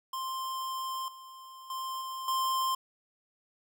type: tone with level steps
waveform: square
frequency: 1049 Hz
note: C6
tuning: 4 cents sharp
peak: -34 / -47 / -35 / -37 / -28 dBFS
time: 0.13-2.75 s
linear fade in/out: 5 ms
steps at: 1.08 / 1.7 / 2.01 / 2.28 s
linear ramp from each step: 2 ms
effects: none